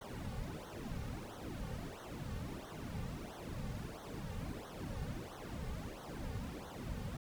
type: noise with flanger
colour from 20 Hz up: brown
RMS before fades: -44 dBFS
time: 0.01-7.17 s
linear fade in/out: 5 ms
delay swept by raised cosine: 0.4 to 3.1 ms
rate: 1.5 Hz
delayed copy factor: -0.95
effects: none